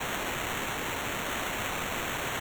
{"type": "noise with sample-and-hold", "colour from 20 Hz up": "white", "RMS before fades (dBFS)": -33, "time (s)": [0, 2.4], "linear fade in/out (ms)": 10, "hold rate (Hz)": 4900, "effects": []}